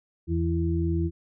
harmonic tone, 83.6 Hz, E2, 25 cents sharp, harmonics 1 / 2 / 4, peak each -25 / -29 / -28 dBFS, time 0.27-1.11 s, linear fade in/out 50 ms, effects none

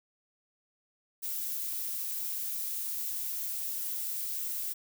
violet noise, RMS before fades -35 dBFS, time 1.22-4.74 s, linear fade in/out 20 ms, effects none

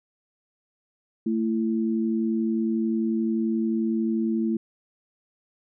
sine tone pair together, 223.5 / 334.8 Hz, A3 / E4, +27 / +27 cents, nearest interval perfect fifth, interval 700 cents, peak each -23 / -27 dBFS, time 1.26-4.57 s, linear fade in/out 5 ms, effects none

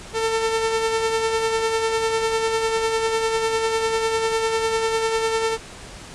sawtooth tone with tremolo, 448.3 Hz, A4, 32 cents sharp, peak -14 dBFS, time 0.13-5.58 s, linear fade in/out 50 ms, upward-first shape sine, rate 10 Hz, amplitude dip 40%, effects pink hiss -39 dBFS RMS until 6.14 s + resampled to 22050 Hz

